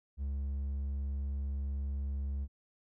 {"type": "tone with hard clipping", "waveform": "sine", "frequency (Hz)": 69.3, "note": "C#2", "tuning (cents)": 0, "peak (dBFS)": -34, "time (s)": [0.17, 2.48], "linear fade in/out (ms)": 50, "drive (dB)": 3, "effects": []}